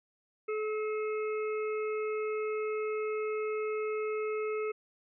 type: harmonic tone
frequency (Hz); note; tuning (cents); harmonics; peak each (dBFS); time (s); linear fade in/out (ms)
430; A4; -40; 1 / 3 / 5 / 6; -31 / -41 / -45 / -47; 0.48-4.72; 10
effects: none